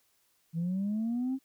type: linear sweep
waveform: sine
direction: up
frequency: 160.4 to 270 Hz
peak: -27 dBFS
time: 0.53-1.39 s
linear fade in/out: 50 ms
effects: tanh soft clip ceiling -26 dBFS + white hiss -71 dBFS RMS until 1.44 s